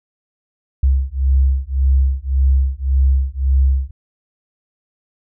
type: beating tone pair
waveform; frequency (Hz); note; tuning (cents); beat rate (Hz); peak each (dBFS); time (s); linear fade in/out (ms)
sine; 66 / 67.8; C2 / C#2; +16 / -38; 1.8; -15; 0.83-3.91; 5
effects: none